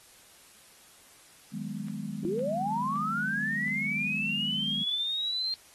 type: chord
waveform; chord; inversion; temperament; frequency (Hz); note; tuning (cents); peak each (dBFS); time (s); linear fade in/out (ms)
sine; G# minor seventh; second; equal with one note detuned; 155.56 / 186.82 / 207.7 / 246.9; D#3 / F#3 / G#3 / B3; 0 / +17 / 0 / 0; -40 / -40 / -36 / -41; 1.52-4.84; 20
type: clicks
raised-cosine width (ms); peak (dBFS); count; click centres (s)
0.3; -35; 4; 1.884 / 2.393 / 2.958 / 3.68
type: linear sweep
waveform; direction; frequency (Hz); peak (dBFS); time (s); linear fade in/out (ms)
sine; up; 318.3 to 4200; -28; 2.25-5.54; 0
effects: white hiss -56 dBFS RMS until 5.74 s + AAC 32 kbps